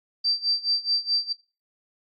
sine tone with tremolo, 4681 Hz, D8, 7 cents flat, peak -19 dBFS, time 0.24-1.33 s, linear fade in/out 10 ms, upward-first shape sine, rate 4.7 Hz, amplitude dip 90%, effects noise-tail reverb RT60 0.3 s tail -19 dB re dry + MP3 32 kbps

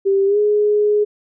sine tone with pitch glide, 392 to 417.7 Hz, G4 to G#4, 0 to +10 cents, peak -12 dBFS, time 0.05-1.05 s, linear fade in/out 20 ms, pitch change +110 cents, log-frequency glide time 0.26-0.38 s, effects none

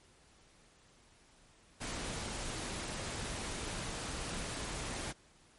pink noise, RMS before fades -40 dBFS, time 1.8-5.13 s, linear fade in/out 20 ms, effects pink hiss -64 dBFS RMS until 5.58 s + MP3 48 kbps

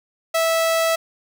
sawtooth tone, 655 Hz, E5, 11 cents flat, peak -13 dBFS, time 0.34-0.96 s, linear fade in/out 10 ms, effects none

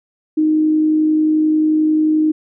sine tone with amplitude modulation, 310 Hz, D#4, 6 cents flat, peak -10 dBFS, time 0.37-2.32 s, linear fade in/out 10 ms, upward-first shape sine, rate 51.3 Hz, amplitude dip 25%, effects none

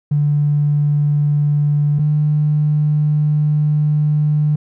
triangle tone pair in turn, 146.83 / 150 Hz, D3 / D3, 0 / +37 cents, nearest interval unison, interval 37 cents, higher second, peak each -8 dBFS, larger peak neither, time 0.11-1.99 / 1.99-4.56 s, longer second, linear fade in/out 10 ms, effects tanh soft clip ceiling -10 dBFS

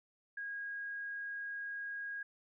sine tone, 1638 Hz, G#6, 24 cents flat, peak -39 dBFS, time 0.37-2.23 s, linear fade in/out 5 ms, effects none

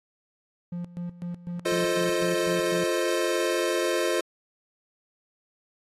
triangle tone with tremolo, 174.61 Hz, F3, in tune, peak -28 dBFS, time 0.72-2.84 s, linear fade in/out 5 ms, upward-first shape square, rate 4 Hz, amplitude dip 80%
square chord, F dominant seventh, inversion none, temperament equal, 349.2 / 440 / 523.3 / 622.3 Hz, F4 / A4 / C5 / Eb5, 0 / 0 / 0 / 0 cents, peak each -28 / -32 / -30 / -31 dBFS, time 1.65-4.21 s, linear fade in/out 10 ms
effects AAC 32 kbps

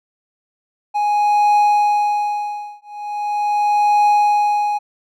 triangle tone with tremolo, 830.6 Hz, G#5, in tune, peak -8 dBFS, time 0.94-4.79 s, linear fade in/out 20 ms, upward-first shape triangle, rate 0.4 Hz, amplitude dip 100%, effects none

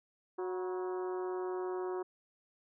harmonic tone with a mistuned harmonic, 183.5 Hz, F#3, 14 cents flat, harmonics 2 / 3 / 4 / 5 / 6 / 7 / 8 / 9, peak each -35 / -51 / -46 / -47 / -49 / -53 / -58 / -60 dBFS, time 0.38-2.03 s, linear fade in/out 10 ms, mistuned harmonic 5, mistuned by +64 cents, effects none

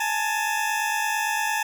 20% pulse tone pair together, 841.2 / 890 Hz, G#5 / A5, +22 / +20 cents, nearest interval minor second, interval 98 cents, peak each -21 dBFS, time 0-1.63 s, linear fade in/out 5 ms, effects none

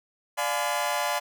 sawtooth chord, D diminished seventh, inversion none, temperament just, 587.3 / 704.8 / 845.8 / 1014.9 Hz, D5 / F5 / Ab5 / Cb6, 0 / +16 / +31 / +47 cents, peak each -27 dBFS, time 0.37-1.2 s, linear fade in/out 20 ms, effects none

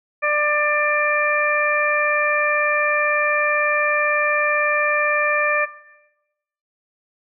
harmonic tone, 594 Hz, D5, 20 cents sharp, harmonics 1 / 2 / 3 / 4, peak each -22 / -22 / -22 / -22 dBFS, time 0.22-5.66 s, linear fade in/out 20 ms, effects noise-tail reverb RT60 1.0 s tail -18 dB re dry

